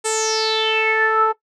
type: tone with low-pass filter sweep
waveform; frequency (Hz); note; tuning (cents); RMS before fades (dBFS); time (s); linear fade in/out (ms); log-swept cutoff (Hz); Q
sawtooth; 440; A4; 0; -18; 0.04-1.33; 20; 8600 to 1100; 7.8
effects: noise-tail reverb RT60 0.1 s tail -17 dB re dry